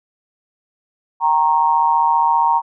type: tone with amplitude modulation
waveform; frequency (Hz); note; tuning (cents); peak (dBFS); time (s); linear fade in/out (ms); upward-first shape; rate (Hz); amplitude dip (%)
sine; 932.3; A#5; 0; -8; 1.2-2.62; 50; sine; 155; 85
effects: none